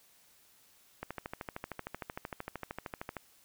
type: click train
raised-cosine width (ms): 0.5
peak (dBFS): -23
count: 29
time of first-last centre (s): 1.03-3.167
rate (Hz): 13.1
effects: white hiss -64 dBFS RMS until 3.44 s